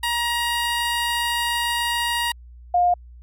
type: tone pair in turn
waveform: 15% pulse / sine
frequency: 947 / 709.4 Hz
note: A#5 / F5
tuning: +27 / +27 cents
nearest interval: perfect fourth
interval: 500 cents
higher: first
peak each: -14 dBFS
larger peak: neither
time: 0.03-2.32 / 2.74-2.94 s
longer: first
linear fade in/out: 5 ms
effects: added 60 Hz sine -40 dBFS peak until 3.22 s + MP3 64 kbps